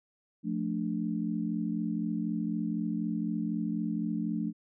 sine chord, D minor, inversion first, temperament just, 176.2 / 220.2 / 293.7 Hz, F3 / A3 / D4, +16 / +2 / 0 cents, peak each -34 / -32 / -35 dBFS, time 0.43-4.53 s, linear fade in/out 50 ms, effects none

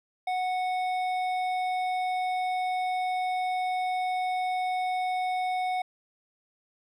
triangle tone with hard clipping, 737 Hz, F#5, 7 cents flat, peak -28 dBFS, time 0.27-5.82 s, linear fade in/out 5 ms, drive 13 dB, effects none

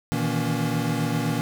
square tone cluster, 119 / 155.9 / 163.6 / 234.5 / 283.1 Hz, A#2 / D#3 / E3 / A#3 / C#4, +36 / +4 / -13 / +11 / +37 cents, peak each -30 dBFS, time 0.12-1.41 s, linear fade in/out 0 ms, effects none

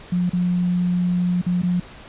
sine tone with dropouts, 178.1 Hz, F3, 34 cents sharp, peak -17 dBFS, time 0.12-1.8 s, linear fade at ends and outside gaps 5 ms, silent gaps 0.296-0.332 / 1.416-1.464 / 1.619-1.632 s, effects pink hiss -42 dBFS RMS until 2.08 s + resampled to 8000 Hz

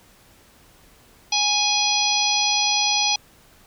harmonic tone with a mistuned harmonic, 830 Hz, G#5, 1 cent flat, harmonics 1 / 3 / 4 / 5 / 6 / 7, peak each -25 / -25 / -25 / -25 / -25 / -25 dBFS, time 1.32-3.16 s, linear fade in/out 5 ms, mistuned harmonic 7, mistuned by +15 cents, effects pink hiss -53 dBFS RMS until 3.66 s

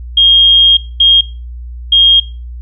sine tone bursts at uneven times, 3238 Hz, G#7, 45 cents flat, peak -3 dBFS, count 3, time 0.17-0.77 / 1-1.21 / 1.92-2.2 s, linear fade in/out 5 ms, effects noise-tail reverb RT60 0.3 s tail -18 dB re dry + added 60 Hz sine -23 dBFS peak until 2.61 s

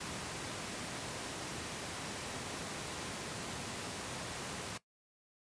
pink high-pass noise, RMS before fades -42 dBFS, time 0-4.78 s, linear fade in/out 10 ms, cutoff 110 Hz, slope 12 dB/octave, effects noise-tail reverb RT60 0.1 s tail -17 dB re dry + resampled to 22050 Hz

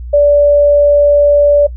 sine tone, 580 Hz, D5, 22 cents flat, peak -4 dBFS, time 0.13-1.67 s, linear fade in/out 10 ms, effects noise-tail reverb RT60 0.1 s tail -19 dB re dry + added 60 Hz sine -22 dBFS peak until 1.76 s

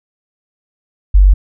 sine tone, 48 Hz, G1, 36 cents flat, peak -3 dBFS, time 1.14-1.34 s, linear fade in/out 10 ms, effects none

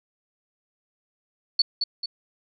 sine tone with echo, 4446 Hz, C#8, 4 cents sharp, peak -15 dBFS, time 1.59-1.62 s, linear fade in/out 5 ms, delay 220 ms, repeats 2, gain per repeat -6 dB, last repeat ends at 2.06 s, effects none

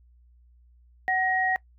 sine tone pair together, 749 / 1887.4 Hz, F#5 / A#6, +21 / +21 cents, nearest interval octave + major third, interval 1600 cents, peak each -25 dBFS, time 1.08-1.56 s, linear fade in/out 0 ms, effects noise-tail reverb RT60 0.1 s tail -21 dB re dry + added 60 Hz sine -54 dBFS peak until 1.78 s

